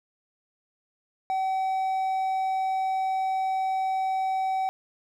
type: tone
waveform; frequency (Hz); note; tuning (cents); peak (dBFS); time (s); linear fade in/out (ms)
triangle; 762; G5; -49; -22; 1.3-4.69; 0
effects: none